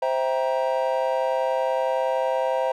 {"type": "chord", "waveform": "triangle", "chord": "C dominant seventh", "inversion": "none", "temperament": "just", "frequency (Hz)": [523.3, 654.1, 784.9, 941.9], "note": ["C5", "E5", "G5", "Bb5"], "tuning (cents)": [0, -14, 2, 18], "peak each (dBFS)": [-22, -25, -28, -26], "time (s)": [0.02, 2.72], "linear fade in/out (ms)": 5, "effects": []}